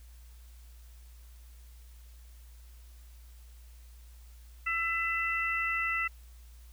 harmonic tone, 668 Hz, E5, 23 cents sharp, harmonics 2 / 3 / 4, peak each -34 / -31 / -34 dBFS, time 4.66-6.08 s, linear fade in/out 10 ms, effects added 59 Hz sine -49 dBFS peak until 6.72 s + white hiss -63 dBFS RMS until 6.72 s

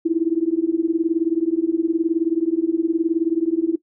sine tone with tremolo, 329.6 Hz, E4, in tune, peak -12 dBFS, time 0.05-3.76 s, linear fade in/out 10 ms, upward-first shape triangle, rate 19 Hz, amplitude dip 100%, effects noise-tail reverb RT60 0.1 s tail -17 dB re dry

